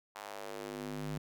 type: tone with high-pass filter sweep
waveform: square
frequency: 50.9 Hz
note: G#1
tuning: 34 cents flat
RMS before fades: -42 dBFS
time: 0.15-1.18 s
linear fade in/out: 5 ms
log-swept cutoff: 890 to 140 Hz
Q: 1.7
effects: none